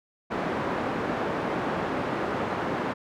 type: band-pass noise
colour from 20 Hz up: pink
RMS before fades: -29 dBFS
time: 0.3-2.94 s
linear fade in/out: 20 ms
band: 200 to 1400 Hz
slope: 12 dB/octave
effects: none